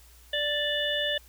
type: harmonic tone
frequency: 587.3 Hz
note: D5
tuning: in tune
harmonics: 1 / 3 / 5 / 6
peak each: -31 / -31 / -31 / -31 dBFS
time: 0.33-1.18 s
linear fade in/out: 5 ms
effects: added 60 Hz sine -53 dBFS peak until 1.28 s + white hiss -57 dBFS RMS until 1.28 s